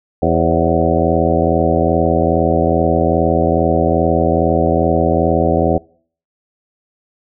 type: harmonic tone with a mistuned harmonic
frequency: 82.41 Hz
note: E2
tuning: in tune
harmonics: 1 / 2 / 3 / 4 / 5 / 6 / 7 / 8 / 9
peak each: -20 / -20 / -20 / -20 / -20 / -20 / -20 / -20 / -20 dBFS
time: 0.22-5.78 s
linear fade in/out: 5 ms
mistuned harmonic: 6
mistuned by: +80 cents
effects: noise-tail reverb RT60 0.5 s tail -24 dB re dry